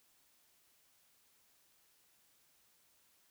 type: silence
effects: white hiss -71 dBFS RMS until 3.3 s

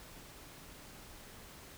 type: silence
effects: pink hiss -53 dBFS RMS until 1.77 s

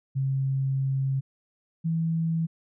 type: tone pair in turn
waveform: sine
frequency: 134.8 / 163.76 Hz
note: C#3 / E3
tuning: -48 / -11 cents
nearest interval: minor third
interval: 337 cents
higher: second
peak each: -23 dBFS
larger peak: neither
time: 0.15-1.21 / 1.84-2.47 s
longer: first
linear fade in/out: 20 ms
effects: none

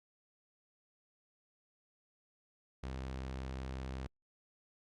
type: tone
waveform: sawtooth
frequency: 65.41 Hz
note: C2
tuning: in tune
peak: -36 dBFS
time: 2.83-4.07 s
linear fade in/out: 5 ms
effects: low-pass 6000 Hz 12 dB/octave + Opus 48 kbps

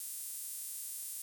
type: tone with high-pass filter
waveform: sawtooth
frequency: 343.9 Hz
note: F4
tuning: 27 cents flat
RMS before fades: -43 dBFS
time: 0-1.22 s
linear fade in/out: 2 ms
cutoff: 10000 Hz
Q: 1.7
effects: 10-bit

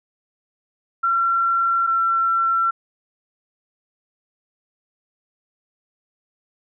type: tone pair in turn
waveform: sine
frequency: 1362 / 1351.8 Hz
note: F6 / E6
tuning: -44 / +43 cents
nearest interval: unison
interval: 13 cents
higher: first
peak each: -16 dBFS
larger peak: neither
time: 1.03-1.87 / 1.87-2.71 s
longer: neither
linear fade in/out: 10 ms
effects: none

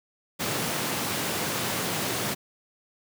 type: high-pass noise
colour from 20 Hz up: pink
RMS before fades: -29 dBFS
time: 0.39-2.35 s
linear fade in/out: 20 ms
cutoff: 120 Hz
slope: 24 dB/octave
effects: none

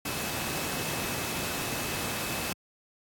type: tone in noise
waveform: sine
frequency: 2592 Hz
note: E7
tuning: 30 cents flat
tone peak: -41 dBFS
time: 0.05-2.53 s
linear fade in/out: 5 ms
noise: pink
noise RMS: -32 dBFS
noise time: 0.05-2.53 s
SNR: -12 dB
effects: high-pass 100 Hz 12 dB/octave + AAC 64 kbps

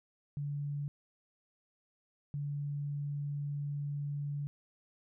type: tone bursts at uneven times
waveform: sine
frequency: 144.1 Hz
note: D3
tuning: 33 cents flat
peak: -34 dBFS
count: 2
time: 0.37-0.88 / 2.34-4.47 s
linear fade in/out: 0 ms
effects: none

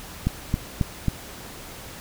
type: click train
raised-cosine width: 5 ms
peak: -8 dBFS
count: 4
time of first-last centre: 0.27-1.083 s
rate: 3.69 Hz
effects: pink hiss -40 dBFS RMS until 2 s

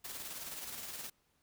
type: noise with tremolo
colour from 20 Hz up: white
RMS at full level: -43 dBFS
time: 0.04-1.1 s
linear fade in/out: 10 ms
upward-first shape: square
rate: 19 Hz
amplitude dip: 35%
effects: pink hiss -75 dBFS RMS until 1.42 s

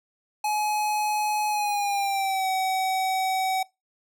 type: tone with pitch glide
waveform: square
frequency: 845 to 757.2 Hz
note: G#5 to F#5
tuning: +30 to +40 cents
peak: -24 dBFS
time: 0.44-3.63 s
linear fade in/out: 5 ms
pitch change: -190 cents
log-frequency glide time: 1.49-2.48 s
effects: noise-tail reverb RT60 0.2 s tail -21 dB re dry

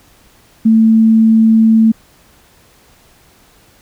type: tone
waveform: sine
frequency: 222.7 Hz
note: A3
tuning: 21 cents sharp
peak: -5 dBFS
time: 0.65-1.92 s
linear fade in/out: 10 ms
effects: pink hiss -48 dBFS RMS until 3.81 s

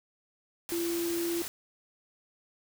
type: tone in noise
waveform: sine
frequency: 340.3 Hz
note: F4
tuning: 45 cents flat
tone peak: -29 dBFS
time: 0.72-1.42 s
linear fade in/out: 0 ms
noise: white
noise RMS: -38 dBFS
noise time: 0.69-1.48 s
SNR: +6 dB
effects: none

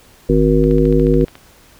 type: harmonic tone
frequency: 52.6 Hz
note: G#1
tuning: 23 cents sharp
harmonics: 1 / 3 / 5 / 7 / 9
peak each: -16 / -16 / -16 / -16 / -16 dBFS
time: 0.29-1.25 s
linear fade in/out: 5 ms
type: click train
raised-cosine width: 0.3 ms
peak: -20 dBFS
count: 11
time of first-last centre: 0.64-1.354 s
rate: 14 Hz
effects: pink hiss -47 dBFS RMS until 1.79 s

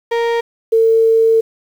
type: tone pair in turn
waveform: 35% pulse / sine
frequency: 466.2 / 450.6 Hz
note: A#4 / A4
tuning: 0 / +41 cents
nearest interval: minor second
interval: 59 cents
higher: first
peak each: -12 / -8 dBFS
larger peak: second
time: 0.11-0.41 / 0.72-1.41 s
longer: second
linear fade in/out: 10 ms
effects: low-pass 3000 Hz 12 dB/octave + 7-bit

